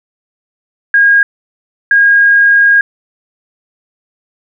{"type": "tone bursts at uneven times", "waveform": "sine", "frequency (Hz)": 1630, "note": "G#6", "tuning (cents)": -33, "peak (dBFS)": -4, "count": 2, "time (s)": [[0.94, 1.23], [1.91, 2.81]], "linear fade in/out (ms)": 2, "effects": []}